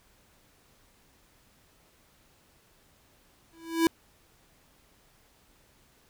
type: tone with exponential growth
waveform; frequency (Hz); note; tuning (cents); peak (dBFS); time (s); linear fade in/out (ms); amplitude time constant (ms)
square; 329.6; E4; 0; -18; 3.53-3.87; 1; 72
effects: pink hiss -63 dBFS RMS until 6.09 s